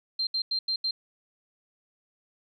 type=tone bursts at uneven times; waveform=sine; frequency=4163 Hz; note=C8; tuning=10 cents flat; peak=-25 dBFS; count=5; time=0.19-0.27 / 0.34-0.42 / 0.51-0.59 / 0.68-0.76 / 0.84-0.91 s; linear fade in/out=5 ms; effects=none